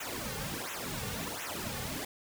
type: noise with flanger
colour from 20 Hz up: pink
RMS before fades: -38 dBFS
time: 0-2.05 s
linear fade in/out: 5 ms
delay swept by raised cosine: 0.21 to 3.11 ms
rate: 1.4 Hz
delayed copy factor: -0.95
effects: none